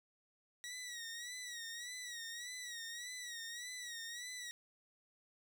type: tone with vibrato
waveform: 15% pulse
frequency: 1915 Hz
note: A#6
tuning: 46 cents sharp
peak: -38 dBFS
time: 0.64-4.51 s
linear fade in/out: 0 ms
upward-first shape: sine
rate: 1.7 Hz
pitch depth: 80 cents each way
effects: none